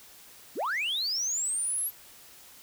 sine linear sweep, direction up, 157.5 to 11680 Hz, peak -25 dBFS, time 0.55-1.91 s, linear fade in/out 50 ms, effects tanh soft clip ceiling -26 dBFS + white hiss -52 dBFS RMS until 2.62 s

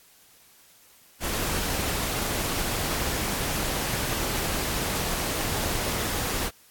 pink noise, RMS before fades -28 dBFS, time 1.2-6.51 s, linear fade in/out 50 ms, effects white hiss -56 dBFS RMS until 6.7 s + AAC 64 kbps

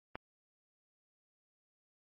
click, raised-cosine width 0.5 ms, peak -24 dBFS, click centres 0.155 s, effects MP3 32 kbps

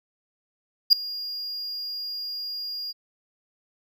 triangle tone with ADSR envelope, 4834 Hz, D8, 49 cents sharp, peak -7 dBFS, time 0.9-2.93 s, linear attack 28 ms, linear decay 3 ms, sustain -22 dB, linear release 26 ms, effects none

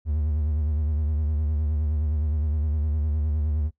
triangle tone with vibrato, 75.8 Hz, D#2, 45 cents flat, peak -20 dBFS, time 0.05-3.71 s, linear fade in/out 50 ms, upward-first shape sine, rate 9.7 Hz, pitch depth 75 cents each way, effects noise-tail reverb RT60 0.1 s tail -19 dB re dry

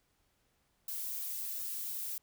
violet noise with flanger, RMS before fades -39 dBFS, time 0.88-2.18 s, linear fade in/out 2 ms, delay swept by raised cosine 1.6 to 5.2 ms, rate 2.7 Hz, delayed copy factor +0.6, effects pink hiss -75 dBFS RMS until 2.22 s

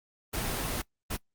pink noise bursts at uneven times, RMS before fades -32 dBFS, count 2, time 0.33-0.82 / 1.1-1.17 s, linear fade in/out 10 ms, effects noise-tail reverb RT60 0.1 s tail -20 dB re dry + Opus 24 kbps

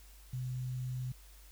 sine tone with quantisation, 127.1 Hz, C3, 50 cents flat, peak -35 dBFS, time 0.33-1.12 s, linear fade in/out 5 ms, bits 10, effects added 50 Hz sine -54 dBFS peak until 1.51 s + white hiss -61 dBFS RMS until 1.51 s

